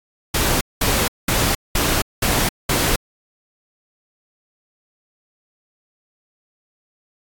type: noise bursts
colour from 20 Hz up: pink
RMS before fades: -18 dBFS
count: 6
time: 0.34-2.96 s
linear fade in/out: 5 ms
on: 270 ms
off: 200 ms
effects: AAC 64 kbps